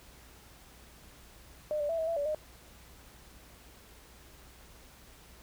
sine tone with pitch steps, 605 / 586 / 662 / 643 / 668 / 575 / 613 Hz, D#5 / D5 / E5 / E5 / E5 / D5 / D#5, -49 / -4 / +7 / -43 / +23 / -37 / -26 cents, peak -29 dBFS, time 1.71-2.347 s, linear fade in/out 0 ms, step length 91 ms, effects added 60 Hz sine -58 dBFS peak until 5.42 s + pink hiss -56 dBFS RMS until 5.42 s

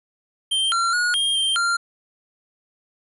square tone with pitch steps, 3152 / 1369 / 1447 / 3219 / 3159 / 1388 Hz, G7 / F6 / F#6 / G7 / G7 / F6, +9 / -35 / -39 / +45 / +13 / -11 cents, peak -19 dBFS, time 0.51-1.77 s, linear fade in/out 10 ms, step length 210 ms, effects resampled to 24000 Hz + 10-bit

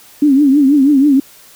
sine tone with vibrato, 280.7 Hz, C#4, 22 cents sharp, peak -6 dBFS, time 0.22-1.2 s, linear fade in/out 5 ms, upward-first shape triangle, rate 6.2 Hz, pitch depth 140 cents each way, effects white hiss -42 dBFS RMS until 1.55 s

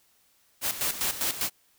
white noise with tremolo, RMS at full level -27 dBFS, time 0.61-1.5 s, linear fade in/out 50 ms, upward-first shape square, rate 5 Hz, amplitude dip 70%, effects white hiss -65 dBFS RMS until 1.78 s

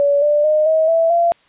sine tone with pitch steps, 570 / 591.1 / 613 / 635.8 / 659.3 / 683.7 Hz, C#5 / D5 / D#5 / D#5 / E5 / F5, +48 / +11 / -26 / +37 / 0 / -37 cents, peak -11 dBFS, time 0-1.32 s, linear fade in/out 0 ms, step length 220 ms, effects white hiss -54 dBFS RMS until 1.48 s + resampled to 8000 Hz

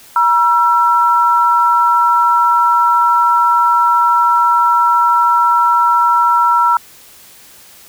sine tone pair together, 956 / 1343 Hz, A#5 / E6, +43 / +32 cents, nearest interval tritone, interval 589 cents, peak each -11 dBFS, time 0.16-6.77 s, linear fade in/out 2 ms, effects white hiss -41 dBFS RMS until 7.88 s

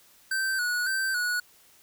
square tone with vibrato, 1508 Hz, F#6, 32 cents sharp, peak -26 dBFS, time 0.31-1.4 s, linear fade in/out 5 ms, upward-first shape square, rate 1.8 Hz, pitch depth 53 cents each way, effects white hiss -58 dBFS RMS until 1.82 s

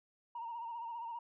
sine tone with vibrato, 932.3 Hz, A#5, in tune, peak -39 dBFS, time 0.35-1.19 s, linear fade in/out 5 ms, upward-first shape sine, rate 15 Hz, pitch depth 49 cents each way, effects tanh soft clip ceiling -36 dBFS

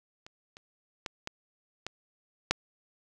clicks, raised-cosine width 0.2 ms, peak -29 / -30 / -17 / -18 / -18 / -6 dBFS, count 6, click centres 0.265 / 0.569 / 1.062 / 1.274 / 1.866 / 2.51 s, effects none

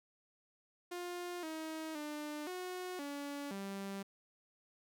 sawtooth tone with pitch steps, 353.4 / 317.2 / 298.8 / 364.6 / 285 / 196.6 Hz, F4 / D#4 / D4 / F#4 / C#4 / G3, +21 / +33 / +30 / -25 / +48 / +5 cents, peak -37 dBFS, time 0.91-4.03 s, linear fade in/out 10 ms, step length 520 ms, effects none

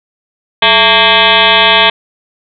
sine tone with frequency modulation, 2093 Hz, C7, in tune, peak -4 dBFS, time 0.62-1.9 s, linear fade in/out 5 ms, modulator 238 Hz, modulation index 6.4, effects none

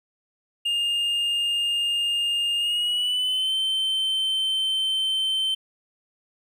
triangle tone with pitch glide, 2822 to 3095 Hz, F7 to G7, +17 to -23 cents, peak -20 dBFS, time 0.65-5.55 s, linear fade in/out 10 ms, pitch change +160 cents, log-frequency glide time 2.57-3.54 s, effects 10-bit

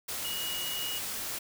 sine tone in noise, 2899 Hz, F#7, 36 cents flat, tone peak -35 dBFS, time 0.24-0.99 s, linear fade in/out 10 ms, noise white, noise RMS -36 dBFS, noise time 0.08-1.39 s, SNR -2 dB, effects none

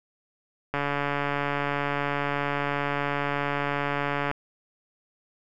click train, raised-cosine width 0.5 ms, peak -12 dBFS, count 512, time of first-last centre 0.74-4.313 s, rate 143 Hz, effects none

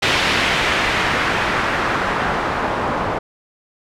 white noise with low-pass filter sweep, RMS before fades -19 dBFS, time 0.02-3.19 s, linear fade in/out 10 ms, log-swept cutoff 2900 to 970 Hz, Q 1.1, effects none

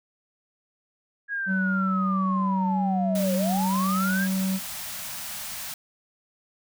sine linear two-way sweep, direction down then up, 1661.2 to 526 to 1661.2 Hz, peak -26 dBFS, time 1.28-4.28 s, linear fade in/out 50 ms, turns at 3.35 s
triangle tone, 190.1 Hz, F#3, 47 cents sharp, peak -21 dBFS, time 1.46-4.6 s, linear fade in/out 50 ms
white band-stop noise, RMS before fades -35 dBFS, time 3.15-5.74 s, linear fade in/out 2 ms, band 250 to 570 Hz, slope 96 dB/octave
effects none

